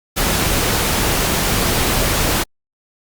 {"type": "noise", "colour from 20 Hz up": "pink", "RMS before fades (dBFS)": -17, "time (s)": [0.16, 2.44], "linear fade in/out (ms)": 20, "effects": ["Opus 48 kbps"]}